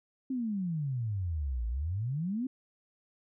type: exponential two-way sweep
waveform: sine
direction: down then up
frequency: 270 to 55.1 to 270 Hz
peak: -30 dBFS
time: 0.3-2.47 s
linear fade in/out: 5 ms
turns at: 1.67 s
effects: none